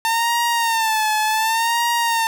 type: tone with vibrato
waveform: sawtooth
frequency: 900 Hz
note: A5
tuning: 39 cents sharp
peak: -13 dBFS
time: 0.05-2.27 s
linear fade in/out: 0 ms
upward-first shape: sine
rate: 0.68 Hz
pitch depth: 82 cents each way
effects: none